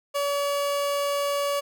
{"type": "tone", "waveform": "30% pulse", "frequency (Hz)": 569, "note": "C#5", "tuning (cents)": 45, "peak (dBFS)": -21, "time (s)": [0.14, 1.61], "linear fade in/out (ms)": 20, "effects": []}